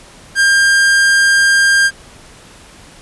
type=tone; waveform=45% pulse; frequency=1600 Hz; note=G6; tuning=35 cents sharp; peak=-8 dBFS; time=0.35-1.91 s; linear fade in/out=50 ms; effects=pink hiss -40 dBFS RMS until 3.01 s + resampled to 24000 Hz